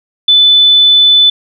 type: tone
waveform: sine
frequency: 3500 Hz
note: A7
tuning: 10 cents flat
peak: -3 dBFS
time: 0.28-1.3 s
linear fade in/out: 5 ms
effects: none